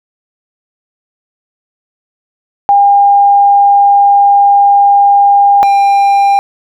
sine / triangle tone pair in turn, 805 / 798.1 Hz, G5 / G5, +46 / +31 cents, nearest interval unison, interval 15 cents, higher first, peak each -3 dBFS, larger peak neither, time 2.69-5.63 / 5.63-6.39 s, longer first, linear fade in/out 0 ms, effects none

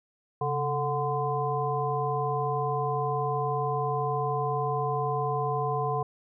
harmonic tone with a mistuned harmonic, 146.83 Hz, D3, in tune, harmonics 1 / 3 / 5 / 7, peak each -31 / -31 / -31 / -31 dBFS, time 0.41-6.03 s, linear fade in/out 5 ms, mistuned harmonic 1, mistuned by -140 cents, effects none

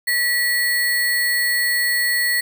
sine tone with sample-and-hold, 1938 Hz, B6, 33 cents flat, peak -16 dBFS, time 0.07-2.41 s, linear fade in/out 10 ms, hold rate 6300 Hz, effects none

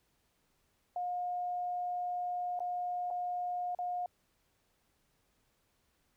sine tone with dropouts, 715 Hz, F5, 41 cents sharp, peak -33 dBFS, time 0.96-4.06 s, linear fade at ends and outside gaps 2 ms, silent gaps 2.592-2.603 / 3.104-3.109 / 3.749-3.788 s, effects pink hiss -75 dBFS RMS until 6.16 s

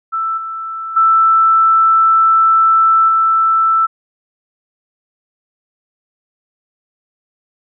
sine tone with level steps, 1325 Hz, E6, 9 cents sharp, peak -15 / -21 / -7 / -9 dBFS, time 0.12-3.87 s, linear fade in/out 20 ms, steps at 0.37 / 0.96 / 3.08 s, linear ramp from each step 10 ms, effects none

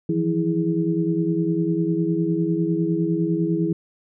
sine tone cluster, 163.6 / 173.5 / 326.7 / 415.4 Hz, E3 / F3 / E4 / G#4, -13 / -11 / -15 / 0 cents, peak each -25 / -25 / -22 / -28 dBFS, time 0.09-3.73 s, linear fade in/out 5 ms, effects none

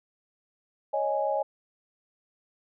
sine chord, C# suspended second, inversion none, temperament equal, 554.4 / 622.3 / 830.6 Hz, C#5 / D#5 / G#5, 0 / 0 / 0 cents, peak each -29 dBFS, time 0.93-1.43 s, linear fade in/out 10 ms, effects none

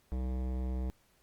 sine tone with hard clipping, 63.6 Hz, C2, 48 cents flat, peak -34 dBFS, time 0.12-0.9 s, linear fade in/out 0 ms, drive 17 dB, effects pink hiss -69 dBFS RMS until 1.22 s + Opus 48 kbps

